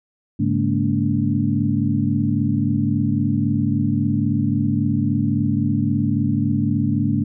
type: tone cluster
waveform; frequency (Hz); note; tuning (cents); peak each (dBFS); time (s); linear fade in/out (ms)
sine; 103.3 / 141.7 / 208.3 / 232 / 287.2; G#2 / C#3 / G#3 / A#3 / D4; -9 / +38 / +5 / -8 / -39; -23; 0.39-7.24; 10
effects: none